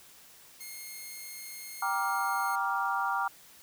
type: tone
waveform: 5% pulse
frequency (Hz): 2144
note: C7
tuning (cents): +42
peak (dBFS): -31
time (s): 0.6-2.56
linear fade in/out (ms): 10
type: chord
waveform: sine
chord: G minor seventh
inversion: none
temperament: equal with one note detuned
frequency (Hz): 784 / 947 / 1174.7 / 1396.9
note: G5 / Bb5 / D6 / F6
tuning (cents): 0 / +27 / 0 / 0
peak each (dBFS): -33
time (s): 1.82-3.28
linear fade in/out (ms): 5
effects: white hiss -55 dBFS RMS until 3.62 s